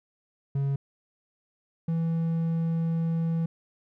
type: tone pair in turn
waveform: triangle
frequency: 138.59 / 164.81 Hz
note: C#3 / E3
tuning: 0 / 0 cents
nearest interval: minor third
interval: 300 cents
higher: second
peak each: -22 dBFS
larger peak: neither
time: 0.55-0.76 / 1.88-3.46 s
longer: second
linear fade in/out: 5 ms
effects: none